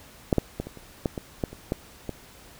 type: clicks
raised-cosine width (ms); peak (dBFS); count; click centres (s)
2; -6 / -6 / -15 / -23 / -29 / -10 / -17 / -11 / -26 / -11 / -17; 11; 0.328 / 0.383 / 0.6 / 0.67 / 0.773 / 1.058 / 1.178 / 1.438 / 1.53 / 1.721 / 2.093
effects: pink hiss -50 dBFS RMS until 2.59 s